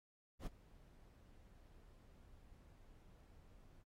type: noise with ADSR envelope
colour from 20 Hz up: brown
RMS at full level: -42 dBFS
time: 0.39-3.84 s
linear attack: 76 ms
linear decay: 15 ms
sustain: -21 dB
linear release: 33 ms
effects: AAC 48 kbps